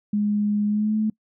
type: tone with pitch glide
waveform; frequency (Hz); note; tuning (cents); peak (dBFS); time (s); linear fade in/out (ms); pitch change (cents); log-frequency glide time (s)
sine; 207.7 to 216; G#3 to A3; 0 to -32; -19; 0.13-1.1; 5; +68; 0.67-0.96
effects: noise-tail reverb RT60 0.1 s tail -24 dB re dry